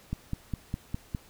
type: click train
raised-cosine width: 5 ms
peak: -18 dBFS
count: 6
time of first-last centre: 0.13-1.148 s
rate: 4.91 Hz
effects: pink hiss -56 dBFS RMS until 1.29 s